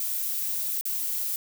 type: noise with dropouts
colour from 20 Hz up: violet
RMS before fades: -29 dBFS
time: 0-1.36 s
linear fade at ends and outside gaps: 1 ms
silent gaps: 0.811-0.854 s
effects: none